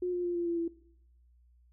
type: tone with pitch steps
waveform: sine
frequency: 359.7 / 354.7 / 349.9 / 345 / 340.3 / 335.6 Hz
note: F#4 / F4 / F4 / F4 / F4 / E4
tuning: -49 / +27 / +3 / -21 / -45 / +31 cents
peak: -29 dBFS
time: 0.02-0.68 s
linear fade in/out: 5 ms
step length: 110 ms
effects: noise-tail reverb RT60 0.7 s tail -19 dB re dry + added 60 Hz sine -60 dBFS peak until 1.72 s